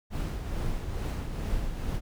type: noise with tremolo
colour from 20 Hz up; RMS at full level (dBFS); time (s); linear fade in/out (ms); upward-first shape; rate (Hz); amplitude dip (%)
brown; -29; 0.1-2.01; 50; triangle; 2.3; 50
effects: none